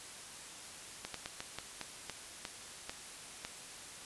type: slowing click train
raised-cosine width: 0.2 ms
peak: -22 dBFS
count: 10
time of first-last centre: 1.05-3.45 s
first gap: 93 ms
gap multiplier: 1.25
effects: white hiss -49 dBFS RMS until 4.05 s + resampled to 24000 Hz